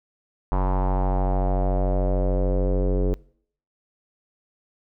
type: tone with low-pass filter sweep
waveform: square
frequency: 46.75 Hz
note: F#1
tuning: 19 cents sharp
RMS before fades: -21 dBFS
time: 0.52-3.14 s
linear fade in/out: 0 ms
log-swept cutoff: 970 to 440 Hz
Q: 3.9
effects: noise-tail reverb RT60 0.6 s tail -24 dB re dry